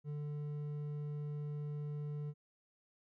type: tone with hard clipping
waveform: triangle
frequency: 147.5 Hz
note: D3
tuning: 8 cents sharp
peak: -40 dBFS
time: 0.04-2.34 s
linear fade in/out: 50 ms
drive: 9 dB
effects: none